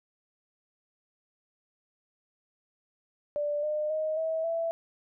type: tone with pitch steps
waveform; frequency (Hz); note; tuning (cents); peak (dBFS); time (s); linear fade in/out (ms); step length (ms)
sine; 587.3 / 605.6 / 624.4 / 643.8 / 663.8; D5 / D#5 / D#5 / E5 / E5; 0 / -47 / +6 / -41 / +12; -27; 3.36-4.71; 0; 270
effects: none